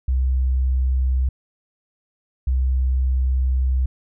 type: tone pair in turn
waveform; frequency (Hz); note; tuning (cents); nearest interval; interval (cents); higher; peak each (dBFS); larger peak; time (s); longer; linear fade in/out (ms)
sine; 64.5 / 64.5; C2 / C2; -24 / -24; unison; 0; neither; -16; neither; 0.08-1.29 / 2.47-3.86; second; 5
effects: none